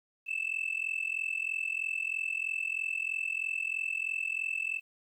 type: tone with amplitude modulation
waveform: sine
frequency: 2637 Hz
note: E7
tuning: in tune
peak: -25 dBFS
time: 0.26-4.81 s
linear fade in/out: 50 ms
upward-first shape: sine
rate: 43.1 Hz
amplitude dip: 95%
effects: tanh soft clip ceiling -26 dBFS + 11-bit